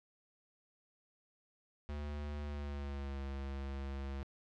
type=tone with pitch glide; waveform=square; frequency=73.4 to 68.48 Hz; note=D2 to C#2; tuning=0 to -20 cents; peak=-40 dBFS; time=1.89-4.23 s; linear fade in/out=0 ms; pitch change=-120 cents; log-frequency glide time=2.42-3.21 s; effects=low-pass 4000 Hz 12 dB/octave + 13-bit